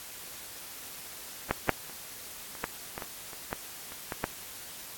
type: clicks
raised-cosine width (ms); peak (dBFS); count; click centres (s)
0.5; -10 / -6 / -29 / -27 / -13 / -20 / -22 / -28 / -16 / -28 / -18 / -13; 12; 1.51 / 1.693 / 1.897 / 2.552 / 2.641 / 2.979 / 3.022 / 3.332 / 3.529 / 3.921 / 4.122 / 4.241
effects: white hiss -44 dBFS RMS until 4.97 s + AAC 64 kbps